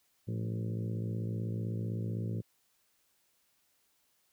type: harmonic tone with a mistuned harmonic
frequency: 55.8 Hz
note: A1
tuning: 25 cents sharp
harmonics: 2 / 3 / 4 / 5 / 6 / 7 / 8 / 9 / 10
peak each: -34 / -40 / -43 / -52 / -47 / -49 / -52 / -54 / -58 dBFS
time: 0.27-2.42 s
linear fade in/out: 20 ms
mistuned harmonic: 3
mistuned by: +80 cents
effects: white hiss -73 dBFS RMS until 4.32 s